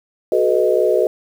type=chord; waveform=sine; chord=B dominant seventh; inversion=second; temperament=equal with one note detuned; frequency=370 / 429.7 / 493.9 / 622.3 Hz; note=F#4 / A4 / B4 / D#5; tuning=0 / -41 / 0 / 0 cents; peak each=-18 dBFS; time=0.32-1.07 s; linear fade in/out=2 ms; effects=7-bit